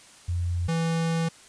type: tone pair in turn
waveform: sine / square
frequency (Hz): 87.31 / 164.82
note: F2 / E3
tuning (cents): 0 / 0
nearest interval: major seventh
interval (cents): 1100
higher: second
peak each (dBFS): -24 / -24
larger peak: neither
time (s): 0.28-0.68 / 0.68-1.29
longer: second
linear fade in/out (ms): 10
effects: white hiss -51 dBFS RMS until 1.48 s + resampled to 22050 Hz